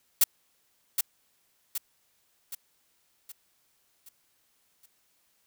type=noise with echo; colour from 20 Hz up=blue; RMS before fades=-19 dBFS; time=0.21-0.24 s; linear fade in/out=5 ms; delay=770 ms; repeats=6; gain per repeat=-6 dB; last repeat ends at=4.86 s; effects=white hiss -70 dBFS RMS until 5.46 s